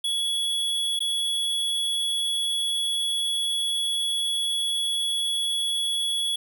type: tone with dropouts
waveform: square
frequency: 3372 Hz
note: G#7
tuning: 26 cents sharp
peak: -24 dBFS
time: 0.04-6.36 s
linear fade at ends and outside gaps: 5 ms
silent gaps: 0.992-1.004 s
effects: none